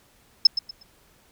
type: tone with echo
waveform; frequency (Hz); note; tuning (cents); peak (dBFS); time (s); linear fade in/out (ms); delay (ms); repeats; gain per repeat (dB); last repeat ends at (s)
sine; 5210; E8; -21; -8; 0.45-0.47; 5; 120; 3; -12; 0.83
effects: pink hiss -59 dBFS RMS until 1.31 s